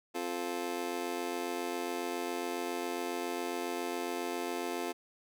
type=chord; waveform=25% pulse; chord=F major; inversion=second; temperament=just; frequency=261.9 / 349.2 / 436.5 Hz; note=C4 / F4 / A4; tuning=+2 / 0 / -14 cents; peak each=-37 / -33 / -36 dBFS; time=0.14-4.93 s; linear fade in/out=20 ms; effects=none